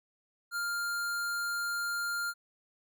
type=tone; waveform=square; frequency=1400 Hz; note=F6; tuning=4 cents sharp; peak=-32 dBFS; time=0.51-2.34 s; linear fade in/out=50 ms; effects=none